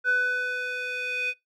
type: tone with band-pass filter sweep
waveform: square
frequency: 498.9 Hz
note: B4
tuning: 17 cents sharp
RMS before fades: -27 dBFS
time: 0.04-1.34 s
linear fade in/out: 50 ms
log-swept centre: 1500 to 2400 Hz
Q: 7.3
effects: noise-tail reverb RT60 0.2 s tail -23 dB re dry